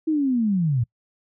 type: linear sweep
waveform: sine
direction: down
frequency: 323.6 to 110 Hz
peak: -18 dBFS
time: 0.07-0.84 s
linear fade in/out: 10 ms
effects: noise-tail reverb RT60 0.1 s tail -26 dB re dry